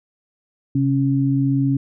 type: tone pair together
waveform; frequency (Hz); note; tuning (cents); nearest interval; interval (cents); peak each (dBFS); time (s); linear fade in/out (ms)
sine; 134 / 275.7; C3 / C#4; +42 / -9; octave; 1249; -18; 0.75-1.77; 5
effects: none